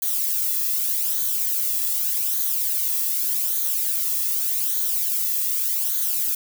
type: noise with flanger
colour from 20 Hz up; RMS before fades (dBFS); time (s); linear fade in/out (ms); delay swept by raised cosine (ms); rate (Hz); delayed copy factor
violet; -23; 0.02-6.35; 5; 0.38 to 1.36; 0.84; -0.6
effects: none